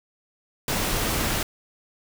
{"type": "noise", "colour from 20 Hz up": "pink", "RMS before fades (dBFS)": -25, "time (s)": [0.68, 1.43], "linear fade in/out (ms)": 2, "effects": []}